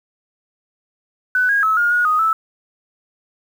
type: tone with pitch steps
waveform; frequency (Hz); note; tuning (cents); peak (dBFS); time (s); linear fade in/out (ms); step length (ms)
sine; 1499 / 1636 / 1296 / 1422 / 1447 / 1246 / 1313; F#6 / G#6 / E6 / F6 / F#6 / D#6 / E6; +22 / -26 / -30 / +31 / -39 / +2 / -7; -13; 1.35-2.33; 2; 140
effects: 7-bit